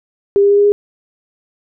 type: tone with pitch steps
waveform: sine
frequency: 400.3 / 402.9 / 405.4 / 408 / 410.6 Hz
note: G4 / G4 / G#4 / G#4 / G#4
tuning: +36 / +48 / -42 / -31 / -20 cents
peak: -7 dBFS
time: 0.36-0.72 s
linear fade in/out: 0 ms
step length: 72 ms
effects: none